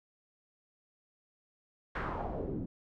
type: noise with low-pass filter sweep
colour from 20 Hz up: pink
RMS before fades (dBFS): -37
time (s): 1.95-2.66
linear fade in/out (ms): 5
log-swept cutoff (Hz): 1800 to 250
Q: 2.9
effects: none